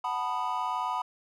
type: chord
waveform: triangle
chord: B dominant seventh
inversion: second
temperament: just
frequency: 740.8 / 889 / 987.8 / 1234.7 Hz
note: F#5 / A5 / B5 / D#6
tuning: +2 / +18 / 0 / -14 cents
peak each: -34 / -34 / -29 / -34 dBFS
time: 0.04-1.02 s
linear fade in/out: 5 ms
effects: none